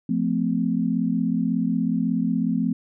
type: chord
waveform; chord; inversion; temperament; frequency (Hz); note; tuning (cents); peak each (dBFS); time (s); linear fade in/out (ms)
sine; F major; none; equal with one note detuned; 174.61 / 220 / 256.5; F3 / A3 / C4; 0 / 0 / -34; -25 / -24 / -24; 0.09-2.73; 5
effects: none